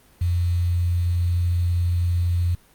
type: tone with quantisation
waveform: sine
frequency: 87.31 Hz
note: F2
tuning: in tune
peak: -18 dBFS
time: 0.21-2.55 s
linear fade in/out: 5 ms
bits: 7
effects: pink hiss -55 dBFS RMS until 2.74 s + Opus 32 kbps